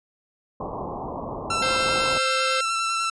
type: low-pass noise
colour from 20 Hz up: white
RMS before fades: -32 dBFS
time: 0.6-2.18 s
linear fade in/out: 2 ms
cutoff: 1100 Hz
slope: 96 dB/octave
type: tone with vibrato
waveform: sawtooth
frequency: 1341 Hz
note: E6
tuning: 29 cents sharp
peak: -19 dBFS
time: 1.5-3.1 s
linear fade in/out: 5 ms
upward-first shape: square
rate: 10 Hz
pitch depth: 11 cents each way
type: harmonic tone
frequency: 523.3 Hz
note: C5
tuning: in tune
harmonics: 1 / 3 / 4 / 5 / 6 / 7 / 8 / 9 / 10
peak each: -27 / -32 / -33 / -34 / -35 / -35 / -36 / -37 / -37 dBFS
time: 1.62-2.61 s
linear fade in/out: 5 ms
effects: resampled to 22050 Hz